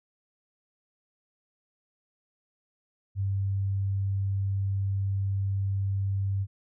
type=tone; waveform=sine; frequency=98 Hz; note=G2; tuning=in tune; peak=-25 dBFS; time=3.15-6.47 s; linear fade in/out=50 ms; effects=none